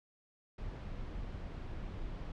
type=noise; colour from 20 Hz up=brown; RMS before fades=-42 dBFS; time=0.58-2.32 s; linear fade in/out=5 ms; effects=low-pass 4000 Hz 12 dB/octave